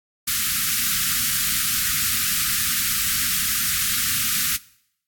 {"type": "band-stop noise", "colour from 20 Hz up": "white", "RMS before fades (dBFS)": -22, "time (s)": [0.27, 4.57], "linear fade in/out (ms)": 10, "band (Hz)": [260, 1200], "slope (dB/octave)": 96, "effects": ["noise-tail reverb RT60 0.7 s tail -21 dB re dry", "AAC 64 kbps"]}